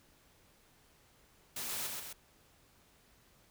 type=noise with echo; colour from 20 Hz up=white; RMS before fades=-40 dBFS; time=1.56-1.87 s; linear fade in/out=5 ms; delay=130 ms; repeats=2; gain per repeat=-3 dB; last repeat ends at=2.13 s; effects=pink hiss -66 dBFS RMS until 3.5 s